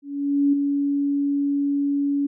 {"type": "tone with ADSR envelope", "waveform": "sine", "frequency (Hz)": 283.1, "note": "C#4", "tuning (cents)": 37, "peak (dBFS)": -14, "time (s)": [0.02, 2.27], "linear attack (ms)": 510, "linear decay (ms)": 7, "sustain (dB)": -5, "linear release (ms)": 11, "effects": []}